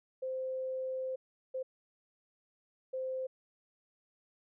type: tone bursts at uneven times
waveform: sine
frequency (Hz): 520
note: C5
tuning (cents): -11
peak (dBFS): -34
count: 3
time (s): 0.22-1.16 / 1.54-1.63 / 2.93-3.27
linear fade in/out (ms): 10
effects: none